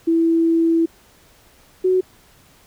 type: tone pair in turn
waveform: sine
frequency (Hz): 330.2 / 370.6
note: E4 / F#4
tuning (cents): +3 / +3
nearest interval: major second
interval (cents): 200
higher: second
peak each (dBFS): -13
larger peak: neither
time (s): 0.07-0.86 / 1.84-2.01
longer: first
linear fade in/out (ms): 10
effects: pink hiss -52 dBFS RMS until 2.66 s